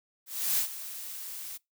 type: noise with ADSR envelope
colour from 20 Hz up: blue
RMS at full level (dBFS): -26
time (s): 0.26-1.58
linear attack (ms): 320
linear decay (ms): 98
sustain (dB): -14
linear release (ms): 19
effects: noise-tail reverb RT60 0.2 s tail -25 dB re dry